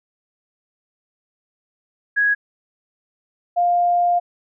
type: tone pair in turn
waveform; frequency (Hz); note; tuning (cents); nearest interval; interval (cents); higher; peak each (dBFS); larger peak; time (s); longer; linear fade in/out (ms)
sine; 1661 / 702.4; G#6 / F5; 0 / +10; octave + minor third; 1490; first; -14; neither; 2.16-2.35 / 3.56-4.2; second; 20
effects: none